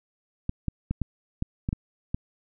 clicks, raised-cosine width 5 ms, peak -14 dBFS, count 8, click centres 0.494 / 0.683 / 0.91 / 1.017 / 1.424 / 1.689 / 1.729 / 2.145 s, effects none

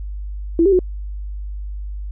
sine tone with pitch steps, 334.3 / 393.4 / 365.3 Hz, E4 / G4 / F#4, +24 / +6 / -22 cents, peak -10 dBFS, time 0.59-0.791 s, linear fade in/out 2 ms, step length 67 ms, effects added 50 Hz sine -25 dBFS peak until 2.11 s

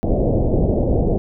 pink low-pass noise, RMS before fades -17 dBFS, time 0.03-1.18 s, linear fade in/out 0 ms, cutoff 670 Hz, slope 48 dB/octave, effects none

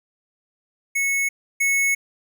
square tone pair in turn, 2200 / 2200 Hz, C#7 / C#7, -14 / -14 cents, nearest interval unison, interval 0 cents, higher neither, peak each -20 / -18 dBFS, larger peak second, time 0.95-1.29 / 1.6-1.95 s, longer second, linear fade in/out 10 ms, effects 10-bit

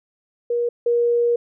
sine tone pair in turn, 476.7 / 474.9 Hz, A#4 / A#4, +39 / +32 cents, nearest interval unison, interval 7 cents, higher first, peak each -18 / -15 dBFS, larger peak second, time 0.5-0.69 / 0.86-1.36 s, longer second, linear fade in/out 5 ms, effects none

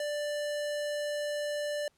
square tone, 589 Hz, D5, 5 cents sharp, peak -32 dBFS, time 0-1.88 s, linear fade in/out 2 ms, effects pink hiss -71 dBFS RMS until 1.97 s + low-pass 11000 Hz 12 dB/octave

